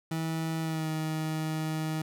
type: tone with pitch glide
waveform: 30% pulse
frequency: 161.6 to 157.18 Hz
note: E3 to D#3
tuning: -34 to +18 cents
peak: -27 dBFS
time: 0.11-2.02 s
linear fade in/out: 5 ms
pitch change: -48 cents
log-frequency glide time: 0.61-0.89 s
effects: none